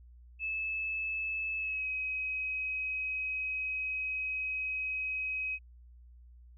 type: tone with pitch glide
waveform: sine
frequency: 2609 to 2536 Hz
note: E7 to D#7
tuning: -18 to +32 cents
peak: -32 dBFS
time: 0.39-5.59 s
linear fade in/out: 50 ms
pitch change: -50 cents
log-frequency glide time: 1.57-1.88 s
effects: added 60 Hz sine -52 dBFS peak until 6.57 s